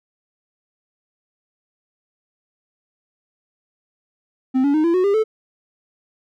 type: tone with pitch steps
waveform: triangle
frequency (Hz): 260 / 283.5 / 309.2 / 337.2 / 367.7 / 401 / 437.3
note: C4 / C#4 / D#4 / E4 / F#4 / G4 / A4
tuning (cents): -11 / +39 / -11 / +39 / -11 / +39 / -11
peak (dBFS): -12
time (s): 4.54-5.24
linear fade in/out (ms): 20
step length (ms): 100
effects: none